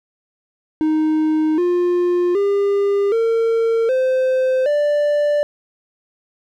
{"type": "tone with pitch steps", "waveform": "triangle", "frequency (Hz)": [311.4, 353.6, 401.5, 455.9, 517.7, 587.8], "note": ["D#4", "F4", "G4", "A#4", "C5", "D5"], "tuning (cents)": [2, 22, 41, -39, -18, 1], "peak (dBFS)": -12, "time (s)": [0.81, 5.43], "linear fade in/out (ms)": 0, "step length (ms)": 770, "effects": []}